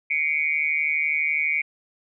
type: tone with amplitude modulation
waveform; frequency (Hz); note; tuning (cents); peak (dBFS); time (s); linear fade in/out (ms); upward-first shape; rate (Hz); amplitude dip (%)
sine; 2252; C#7; +27; -16; 0.1-1.62; 10; sine; 152; 100
effects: none